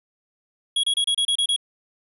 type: tone bursts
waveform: square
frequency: 3322 Hz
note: G#7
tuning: in tune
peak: -19 dBFS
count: 8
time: 0.76-1.563 s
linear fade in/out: 5 ms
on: 75 ms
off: 29 ms
effects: resampled to 32000 Hz